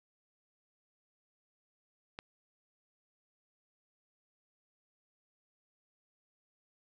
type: click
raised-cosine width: 0.3 ms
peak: -25 dBFS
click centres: 2.189 s
effects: none